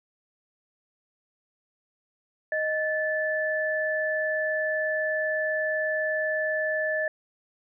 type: tone pair together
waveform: sine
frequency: 622.9 / 1746 Hz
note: D#5 / A6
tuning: +2 / -14 cents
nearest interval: octave + tritone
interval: 1784 cents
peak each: -27 dBFS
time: 2.52-7.08 s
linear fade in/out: 2 ms
effects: none